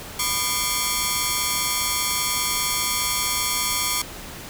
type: ring-modulated tone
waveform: 5% pulse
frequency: 1105 Hz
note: C#6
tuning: 6 cents flat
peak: -6 dBFS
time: 0.19-4.02 s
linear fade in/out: 5 ms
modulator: 110 Hz
effects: pink hiss -37 dBFS RMS until 4.49 s